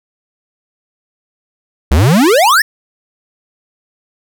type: exponential sweep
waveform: square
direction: up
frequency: 61 to 1864.7 Hz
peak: -7 dBFS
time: 1.91-2.62 s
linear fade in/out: 5 ms
effects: none